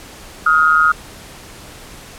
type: tone pair together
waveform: sine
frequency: 1260 / 1417.1 Hz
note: D#6 / F6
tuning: +21 / +25 cents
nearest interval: major second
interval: 204 cents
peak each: -12 dBFS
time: 0.46-0.92 s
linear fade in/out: 5 ms
effects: pink hiss -37 dBFS RMS until 2.18 s + low-pass 12000 Hz 12 dB/octave